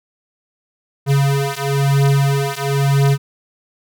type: beating tone pair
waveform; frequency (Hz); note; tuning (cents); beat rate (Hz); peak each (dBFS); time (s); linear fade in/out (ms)
square; 138.59 / 139.59; C#3 / C#3; 0 / +12; 1; -17; 1.06-3.18; 50
effects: none